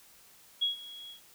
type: tone with ADSR envelope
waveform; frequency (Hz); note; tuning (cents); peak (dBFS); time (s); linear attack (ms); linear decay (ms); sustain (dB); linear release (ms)
sine; 3322; G#7; 0; -24; 0.61-1.21; 17; 130; -19; 110
effects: white hiss -58 dBFS RMS until 1.34 s